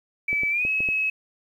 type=tone with pitch glide; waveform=sine; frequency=2302 to 2569 Hz; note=D7 to E7; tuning=-35 to -45 cents; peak=-21 dBFS; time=0.28-1.1 s; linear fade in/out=5 ms; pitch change=+190 cents; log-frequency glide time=0.5-0.67 s
type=clicks; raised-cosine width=2 ms; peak=-22 dBFS; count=5; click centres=0.33 / 0.434 / 0.651 / 0.805 / 0.888 s
effects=9-bit